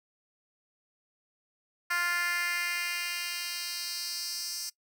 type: tone with high-pass filter sweep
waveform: 10% pulse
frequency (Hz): 349.2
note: F4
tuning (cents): 0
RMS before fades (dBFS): -33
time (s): 1.9-4.7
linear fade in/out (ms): 10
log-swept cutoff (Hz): 1500 to 5900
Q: 2.1
effects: noise-tail reverb RT60 0.1 s tail -21 dB re dry